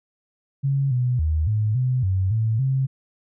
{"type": "tone with pitch steps", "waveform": "sine", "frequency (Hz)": [137.8, 124.5, 78.1, 107.1, 127.3, 94.5, 111.2, 133.3], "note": ["C#3", "B2", "D#2", "A2", "C3", "F#2", "A2", "C3"], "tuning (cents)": [-10, 14, 7, -46, -47, 37, 19, 33], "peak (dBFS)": -18, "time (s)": [0.63, 2.87], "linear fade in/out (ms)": 20, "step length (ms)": 280, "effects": []}